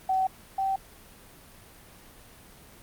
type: tone pair in turn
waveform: sine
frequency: 758 / 773.9 Hz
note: F#5 / G5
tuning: +42 / -22 cents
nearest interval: unison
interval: 36 cents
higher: second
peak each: -22 / -24 dBFS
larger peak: first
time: 0.09-0.27 / 0.58-0.76 s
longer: neither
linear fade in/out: 5 ms
effects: pink hiss -51 dBFS RMS until 2.82 s + Opus 32 kbps